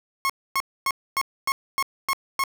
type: tone bursts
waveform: 30% pulse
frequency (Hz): 1087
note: C#6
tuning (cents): -34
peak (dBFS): -18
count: 8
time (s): 0.25-2.438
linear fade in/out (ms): 0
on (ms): 46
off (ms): 260
effects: none